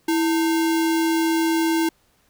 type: tone with sample-and-hold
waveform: sine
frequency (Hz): 327.4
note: E4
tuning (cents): -12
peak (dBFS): -17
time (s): 0.08-1.89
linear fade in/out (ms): 5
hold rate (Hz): 1225
effects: pink hiss -62 dBFS RMS until 2.29 s